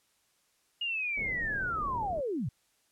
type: linear sweep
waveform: sine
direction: down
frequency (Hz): 2871 to 96.9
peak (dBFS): -30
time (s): 0.81-2.49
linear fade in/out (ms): 5
type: low-pass noise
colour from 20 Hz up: pink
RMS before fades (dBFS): -42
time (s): 1.17-2.21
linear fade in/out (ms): 5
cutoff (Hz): 610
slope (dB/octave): 24
effects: white hiss -71 dBFS RMS until 2.91 s + low-pass 11000 Hz 12 dB/octave